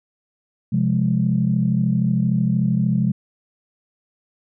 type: chord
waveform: sine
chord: F minor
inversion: second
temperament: equal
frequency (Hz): 130.81 / 174.61 / 207.7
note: C3 / F3 / Ab3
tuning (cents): 0 / 0 / 0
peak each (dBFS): -20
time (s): 0.72-3.12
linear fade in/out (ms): 10
effects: tanh soft clip ceiling -6 dBFS